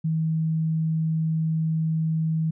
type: tone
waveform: sine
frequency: 160 Hz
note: D#3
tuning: 49 cents sharp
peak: -21 dBFS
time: 0.04-2.51 s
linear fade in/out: 10 ms
effects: none